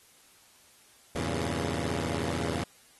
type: chord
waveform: 10% pulse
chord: E diminished seventh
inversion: none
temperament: equal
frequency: 82.41 / 98 / 116.54 / 138.59 Hz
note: E2 / G2 / Bb2 / Db3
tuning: 0 / 0 / 0 / 0 cents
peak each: -24 / -29 / -28 / -27 dBFS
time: 1.15-2.64 s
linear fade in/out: 5 ms
effects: white hiss -59 dBFS RMS until 2.99 s + AAC 32 kbps